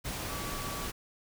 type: tone in noise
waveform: sine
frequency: 1145 Hz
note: D6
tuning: 44 cents flat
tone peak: -42 dBFS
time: 0.28-0.88 s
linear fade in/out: 20 ms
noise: pink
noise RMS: -37 dBFS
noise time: 0.04-0.92 s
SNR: -8 dB
effects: none